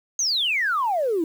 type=exponential sweep; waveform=sine; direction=down; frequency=6570 to 308.8 Hz; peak=-19 dBFS; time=0.19-1.24 s; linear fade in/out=2 ms; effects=tanh soft clip ceiling -15 dBFS + 8-bit

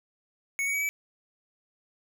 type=tone with pitch steps; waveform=square; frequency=2217 / 2244 / 2271 / 2299 Hz; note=C#7 / C#7 / C#7 / D7; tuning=0 / +21 / +41 / -37 cents; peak=-27 dBFS; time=0.59-0.89 s; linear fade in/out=0 ms; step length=75 ms; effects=none

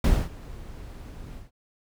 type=noise with ADSR envelope; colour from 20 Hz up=brown; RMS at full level=-18 dBFS; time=0.04-1.51 s; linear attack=4 ms; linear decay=240 ms; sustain=-22 dB; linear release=140 ms; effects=none

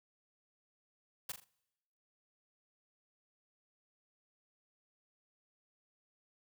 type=noise with echo; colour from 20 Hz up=white; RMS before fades=-40 dBFS; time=1.29-1.32 s; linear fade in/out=5 ms; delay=41 ms; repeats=3; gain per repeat=-8 dB; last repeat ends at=1.443 s; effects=noise-tail reverb RT60 1.0 s tail -25 dB re dry

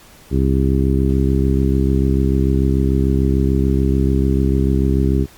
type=harmonic tone; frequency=66.8 Hz; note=C2; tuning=36 cents sharp; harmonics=1 / 2 / 3 / 4 / 5 / 6; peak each=-16 / -19 / -21 / -22 / -23 / -24 dBFS; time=0.3-5.27 s; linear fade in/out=50 ms; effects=pink hiss -45 dBFS RMS until 5.37 s + Opus 48 kbps

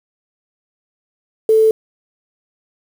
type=tone with quantisation; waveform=sine; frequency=440 Hz; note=A4; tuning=in tune; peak=-8 dBFS; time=1.49-1.71 s; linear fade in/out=2 ms; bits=6; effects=none

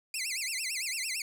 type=tone with vibrato; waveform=15% pulse; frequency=2349 Hz; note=D7; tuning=in tune; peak=-25 dBFS; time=0.14-1.22 s; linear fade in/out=2 ms; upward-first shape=sine; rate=8.9 Hz; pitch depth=270 cents each way; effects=none

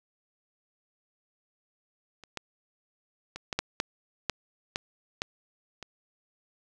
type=clicks; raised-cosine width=0.2 ms; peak=-30 / -17 / -21 / -14 / -9 / -9 / -9 / -12 / -12 / -23 dBFS; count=10; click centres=2.237 / 2.373 / 3.36 / 3.528 / 3.59 / 3.801 / 4.297 / 4.759 / 5.219 / 5.827 s; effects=none

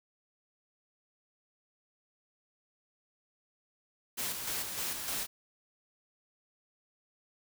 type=noise with tremolo; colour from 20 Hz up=white; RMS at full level=-35 dBFS; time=4.17-5.27 s; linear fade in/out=20 ms; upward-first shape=square; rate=3.3 Hz; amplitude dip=40%; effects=none

